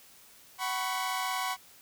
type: chord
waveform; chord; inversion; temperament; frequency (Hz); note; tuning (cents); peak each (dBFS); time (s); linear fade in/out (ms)
sawtooth; F# suspended fourth; none; equal with one note detuned; 751.2 / 987.8 / 1108.7; F#5 / B5 / C#6; +26 / 0 / 0; -31; 0.58-1.57; 50
effects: white hiss -56 dBFS RMS until 1.81 s